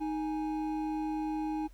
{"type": "tone pair together", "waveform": "triangle", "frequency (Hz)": [311.1, 830.5], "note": ["D#4", "G#5"], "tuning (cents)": [0, 0], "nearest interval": "octave + perfect fourth", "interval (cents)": 1700, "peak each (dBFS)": [-30, -36], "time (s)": [0, 1.68], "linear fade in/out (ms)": 20, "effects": ["added 45 Hz sine -51 dBFS peak until 1.73 s", "pink hiss -67 dBFS RMS until 1.73 s"]}